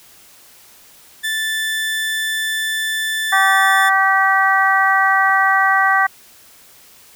30% pulse tone, 1760 Hz, A6, in tune, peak -16 dBFS, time 1.23-3.9 s, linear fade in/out 20 ms
harmonic tone, 386.4 Hz, G4, 25 cents flat, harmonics 2 / 3 / 4 / 5, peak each -17 / -17 / -17 / -17 dBFS, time 3.32-6.07 s, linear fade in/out 10 ms
clicks, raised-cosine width 0.5 ms, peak -27 / -24 dBFS, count 2, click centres 5.289 / 5.296 s
effects white hiss -46 dBFS RMS until 7.15 s

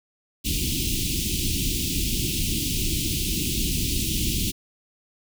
pink band-stop noise, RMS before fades -25 dBFS, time 0.44-4.52 s, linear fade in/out 20 ms, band 350 to 2600 Hz, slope 48 dB/octave, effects none

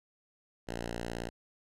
5% pulse tone, 58.27 Hz, A#1, in tune, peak -25 dBFS, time 0.67-1.3 s, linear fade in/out 20 ms, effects low-pass 10000 Hz 12 dB/octave

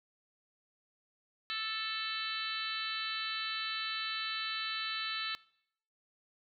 harmonic tone, 440 Hz, A4, in tune, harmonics 3 / 4 / 5 / 6 / 7 / 8 / 9 / 10, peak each -42 / -42 / -46 / -43 / -43 / -47 / -39 / -47 dBFS, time 1.5-5.35 s, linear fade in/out 0 ms, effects noise-tail reverb RT60 0.7 s tail -22 dB re dry

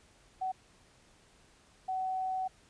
sine tone bursts at uneven times, 752 Hz, F#5, 28 cents sharp, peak -31 dBFS, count 2, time 0.41-0.52 / 1.88-2.48 s, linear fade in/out 10 ms, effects pink hiss -63 dBFS RMS until 2.69 s + resampled to 22050 Hz

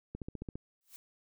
click train, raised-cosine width 3 ms, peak -27 dBFS, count 7, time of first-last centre 0.15-0.555 s, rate 14.8 Hz
blue noise with exponential growth, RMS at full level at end -47 dBFS, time 0.81-0.96 s, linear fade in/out 0 ms, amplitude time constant 31 ms
effects none

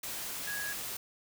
sine tone in noise, 1661.2 Hz, G#6, in tune, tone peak -36 dBFS, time 0.47-0.73 s, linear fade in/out 5 ms, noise white, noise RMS -39 dBFS, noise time 0.03-0.97 s, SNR 0 dB, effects none

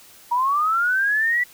sine linear sweep, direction up, 939 to 1975.5 Hz, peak -17 dBFS, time 0.31-1.44 s, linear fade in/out 10 ms, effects white hiss -48 dBFS RMS until 1.53 s

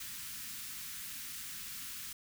white band-stop noise, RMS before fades -44 dBFS, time 0-2.13 s, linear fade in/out 5 ms, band 260 to 1300 Hz, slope 24 dB/octave, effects none

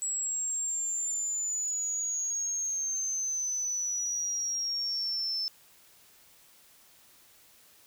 sine exponential sweep, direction down, 7770 to 5274 Hz, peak -29 dBFS, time 0.02-5.48 s, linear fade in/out 0 ms, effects white hiss -59 dBFS RMS until 7.86 s

